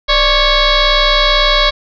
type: tone with frequency modulation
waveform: sine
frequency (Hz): 1649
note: G#6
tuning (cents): -13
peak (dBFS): -8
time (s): 0.08-1.71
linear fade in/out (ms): 20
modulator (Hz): 560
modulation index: 4.9
effects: none